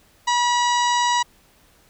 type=harmonic tone; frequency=968 Hz; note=B5; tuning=35 cents flat; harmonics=1 / 2 / 3 / 4 / 5 / 6 / 7 / 8; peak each=-18 / -26 / -29 / -28 / -34 / -32 / -35 / -35 dBFS; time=0.27-1.23 s; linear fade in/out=10 ms; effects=pink hiss -56 dBFS RMS until 1.89 s